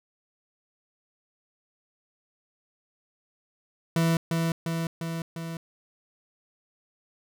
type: tone with echo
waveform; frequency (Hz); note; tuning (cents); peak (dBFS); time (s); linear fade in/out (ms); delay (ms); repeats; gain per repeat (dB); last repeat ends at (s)
40% pulse; 165.1; E3; +3; -20; 3.96-4.17; 2; 350; 4; -3; 5.57
effects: none